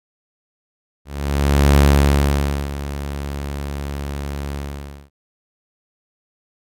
sawtooth tone with ADSR envelope, 70.8 Hz, C#2, 37 cents sharp, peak -5 dBFS, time 1.05-5.1 s, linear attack 730 ms, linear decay 910 ms, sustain -15 dB, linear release 550 ms, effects AAC 64 kbps

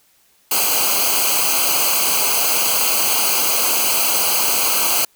white noise with comb filter, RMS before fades -17 dBFS, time 0.51-5.05 s, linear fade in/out 5 ms, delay 0.55 ms, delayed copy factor -0.95, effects white hiss -57 dBFS RMS until 5.15 s

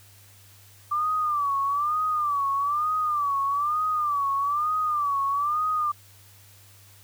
sine tone with vibrato, 1174.7 Hz, D6, in tune, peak -22 dBFS, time 0.91-5.92 s, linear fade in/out 10 ms, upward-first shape sine, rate 1.1 Hz, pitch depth 110 cents each way, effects added 99 Hz sine -53 dBFS peak until 7.03 s + white hiss -54 dBFS RMS until 7.03 s

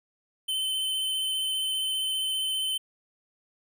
square tone with vibrato, 3068 Hz, G7, 38 cents flat, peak -27 dBFS, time 0.48-2.78 s, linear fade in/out 10 ms, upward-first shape sine, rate 15 Hz, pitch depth 13 cents each way, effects none

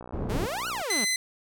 click train, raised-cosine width 1 ms, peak -27 dBFS, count 50, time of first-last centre 0.01-0.815 s, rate 60.9 Hz
pink low-pass noise, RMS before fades -30 dBFS, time 0.13-0.46 s, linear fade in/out 2 ms, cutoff 440 Hz, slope 12 dB/octave
sawtooth exponential two-way sweep, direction up then down, 185 to 1509 to 185 Hz, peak -26 dBFS, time 0.29-1.05 s, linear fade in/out 10 ms, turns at 0.68 s
15% pulse tone, 2032 Hz, B6, 49 cents sharp, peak -18 dBFS, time 0.9-1.16 s, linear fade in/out 2 ms
effects none

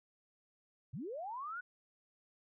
sine linear sweep, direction up, 98.4 to 1498 Hz, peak -40 dBFS, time 0.93-1.61 s, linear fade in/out 10 ms, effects none

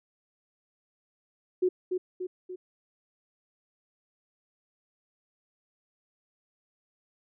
sine tone with echo, 366.2 Hz, F#4, 18 cents flat, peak -21 dBFS, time 1.62-1.69 s, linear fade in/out 10 ms, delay 290 ms, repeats 3, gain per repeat -5 dB, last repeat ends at 2.56 s, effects none

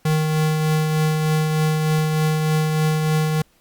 square tone with tremolo, 155.56 Hz, D#3, in tune, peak -16 dBFS, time 0.05-3.42 s, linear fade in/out 5 ms, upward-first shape triangle, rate 3.3 Hz, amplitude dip 35%, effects pink hiss -59 dBFS RMS until 3.6 s + Opus 48 kbps

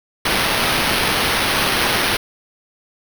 blue noise with sample-and-hold, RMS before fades -18 dBFS, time 0.25-2.17 s, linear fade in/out 5 ms, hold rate 7350 Hz, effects none

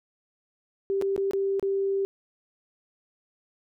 sine tone with dropouts, 392 Hz, G4, in tune, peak -23 dBFS, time 0.9-2.05 s, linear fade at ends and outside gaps 0 ms, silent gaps 1.014-1.022 / 1.163-1.178 / 1.31-1.334 / 1.596-1.627 s, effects none

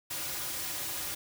white noise with comb filter, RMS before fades -36 dBFS, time 0.1-1.15 s, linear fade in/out 10 ms, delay 4.5 ms, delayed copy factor -0.75, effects none

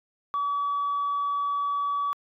sine tone, 1142 Hz, D6, 49 cents flat, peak -23 dBFS, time 0.34-2.13 s, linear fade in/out 0 ms, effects tanh soft clip ceiling -21 dBFS

